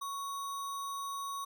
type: tone with sample-and-hold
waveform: sine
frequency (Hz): 1113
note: C#6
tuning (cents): +7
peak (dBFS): -36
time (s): 0.01-1.45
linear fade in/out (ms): 10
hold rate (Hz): 4900
effects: none